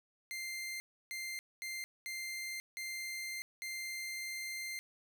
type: tone bursts at uneven times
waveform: sawtooth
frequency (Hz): 2093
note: C7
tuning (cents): 0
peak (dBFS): -36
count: 6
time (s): 0.31-0.8 / 1.11-1.39 / 1.62-1.84 / 2.06-2.6 / 2.77-3.42 / 3.62-4.79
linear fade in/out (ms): 0
effects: none